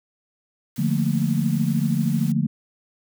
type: noise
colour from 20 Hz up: white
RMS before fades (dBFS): -42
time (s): 0.76-2.32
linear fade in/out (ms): 2
type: chord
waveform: sine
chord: Bb major seventh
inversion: first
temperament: equal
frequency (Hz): 146.83 / 174.61 / 220 / 233.1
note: D3 / F3 / A3 / Bb3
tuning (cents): 0 / 0 / 0 / 0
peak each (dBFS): -23 / -24 / -24 / -26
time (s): 0.78-2.47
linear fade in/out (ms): 10
effects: none